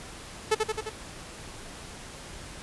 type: tone with echo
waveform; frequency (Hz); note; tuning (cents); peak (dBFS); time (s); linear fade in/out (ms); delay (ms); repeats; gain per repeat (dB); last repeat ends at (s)
sawtooth; 434.8; A4; -21; -16; 0.51-0.55; 10; 87; 4; -3; 0.898
effects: pink hiss -43 dBFS RMS until 2.62 s + resampled to 24000 Hz